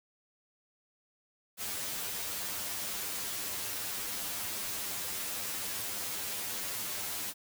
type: noise with comb filter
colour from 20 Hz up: white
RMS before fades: -37 dBFS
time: 1.57-7.34 s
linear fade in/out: 50 ms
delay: 10 ms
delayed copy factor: +0.8
effects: none